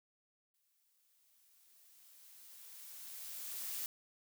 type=noise with exponential growth; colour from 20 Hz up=blue; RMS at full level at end=-40 dBFS; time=0.54-3.86 s; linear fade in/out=1 ms; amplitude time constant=720 ms; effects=none